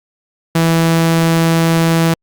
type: tone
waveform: sawtooth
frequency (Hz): 164.81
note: E3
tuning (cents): 0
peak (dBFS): -6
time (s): 0.55-2.14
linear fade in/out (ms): 5
effects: Opus 48 kbps